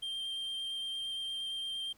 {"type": "tone with vibrato", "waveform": "triangle", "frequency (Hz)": 3169, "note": "G7", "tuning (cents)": 18, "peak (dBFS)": -34, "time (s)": [0.02, 1.93], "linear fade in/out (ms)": 10, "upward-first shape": "sine", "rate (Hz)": 8.7, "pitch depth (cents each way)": 9, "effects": ["pink hiss -66 dBFS RMS until 1.97 s"]}